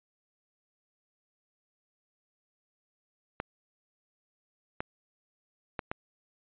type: clicks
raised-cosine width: 0.5 ms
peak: -17 dBFS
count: 4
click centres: 3.401 / 4.805 / 5.792 / 5.915 s
effects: resampled to 8000 Hz